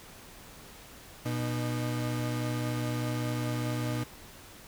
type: tone pair together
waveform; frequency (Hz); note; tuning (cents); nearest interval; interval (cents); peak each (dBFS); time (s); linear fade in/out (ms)
35% pulse; 121.5 / 306.2; B2 / D#4; -28 / -28; octave + major third; 1600; -29 / -34; 1.25-4.04; 10
effects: pink hiss -50 dBFS RMS until 4.67 s